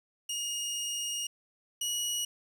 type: tone pair in turn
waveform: 20% pulse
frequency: 2858 / 2910 Hz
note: F7 / F#7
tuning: +39 / -29 cents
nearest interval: unison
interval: 32 cents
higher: second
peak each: -27 / -25 dBFS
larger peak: second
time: 0.29-1.27 / 1.81-2.25 s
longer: first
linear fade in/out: 5 ms
effects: 10-bit